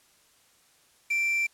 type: tone with quantisation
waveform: triangle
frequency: 2349 Hz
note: D7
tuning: in tune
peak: -22 dBFS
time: 1.1-1.47 s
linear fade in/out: 10 ms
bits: 7
effects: white hiss -62 dBFS RMS until 1.53 s + low-pass 11000 Hz 12 dB/octave